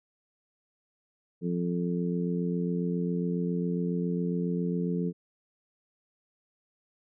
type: harmonic tone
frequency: 87.31 Hz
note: F2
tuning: in tune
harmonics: 2 / 3 / 4 / 5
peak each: -28 / -35 / -38 / -35 dBFS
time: 1.41-5.13 s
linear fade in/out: 50 ms
effects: none